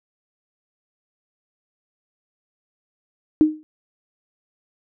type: tone with exponential decay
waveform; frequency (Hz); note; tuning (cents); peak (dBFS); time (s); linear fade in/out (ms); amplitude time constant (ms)
sine; 308.7; D#4; -14; -7; 3.41-3.63; 0; 46
effects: none